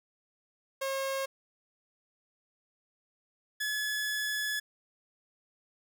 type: tone pair in turn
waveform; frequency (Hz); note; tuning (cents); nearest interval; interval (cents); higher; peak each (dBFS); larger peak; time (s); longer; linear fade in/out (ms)
sawtooth; 540 / 1707; C#5 / G#6; -45 / +47; octave + minor sixth; 1992; second; -27; neither; 0.81-1.26 / 3.6-4.6; second; 10
effects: none